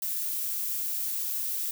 violet noise, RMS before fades -31 dBFS, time 0.02-1.71 s, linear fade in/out 2 ms, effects none

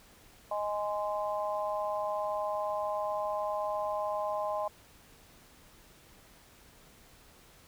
harmonic tone, 207.7 Hz, G#3, in tune, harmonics 3 / 4 / 5, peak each -33 / -36 / -36 dBFS, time 0.51-4.68 s, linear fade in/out 5 ms, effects pink hiss -58 dBFS RMS until 7.67 s

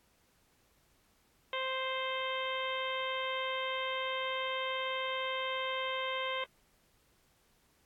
harmonic tone, 523.3 Hz, C5, in tune, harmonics 1 / 2 / 3 / 4 / 5 / 6 / 7, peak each -38 / -38 / -44 / -40 / -45 / -41 / -47 dBFS, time 1.53-6.44 s, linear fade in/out 2 ms, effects pink hiss -70 dBFS RMS until 7.85 s + AAC 64 kbps

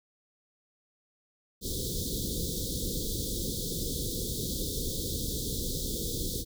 pink band-stop noise, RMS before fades -33 dBFS, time 1.61-6.45 s, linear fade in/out 50 ms, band 520 to 3400 Hz, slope 96 dB/octave, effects none

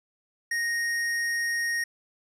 square tone, 1864.7 Hz, A#6, in tune, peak -26 dBFS, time 0.51-1.84 s, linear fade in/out 5 ms, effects low-pass 11000 Hz 12 dB/octave

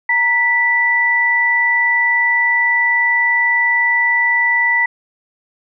sine tone pair together, 930 / 1970.6 Hz, A#5 / B6, -4 / -4 cents, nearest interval octave + minor second, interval 1300 cents, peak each -20 / -12 dBFS, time 0.09-4.86 s, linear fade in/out 5 ms, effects none

